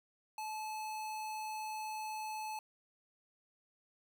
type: tone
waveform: square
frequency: 864 Hz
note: A5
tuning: 32 cents flat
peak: -40 dBFS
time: 0.38-2.59 s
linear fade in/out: 2 ms
effects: none